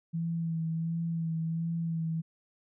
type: tone with vibrato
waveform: sine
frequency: 164.6 Hz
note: E3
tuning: 2 cents flat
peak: -29 dBFS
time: 0.13-2.22 s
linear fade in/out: 20 ms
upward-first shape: sine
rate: 1.4 Hz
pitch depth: 26 cents each way
effects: none